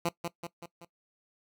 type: tone with echo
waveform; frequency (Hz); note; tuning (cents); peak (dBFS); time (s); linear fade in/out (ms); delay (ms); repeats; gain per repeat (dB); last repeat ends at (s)
10% pulse; 170.8; F3; -38; -19; 0.05-0.09; 5; 190; 4; -5; 0.85
effects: noise-tail reverb RT60 0.1 s tail -19 dB re dry